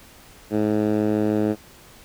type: tone with band-pass filter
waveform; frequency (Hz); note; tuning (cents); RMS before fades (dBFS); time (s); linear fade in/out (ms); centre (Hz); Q
10% pulse; 106.2; G#2; +39; -21; 0.5-1.56; 50; 300; 1.1
effects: pink hiss -48 dBFS RMS until 2.04 s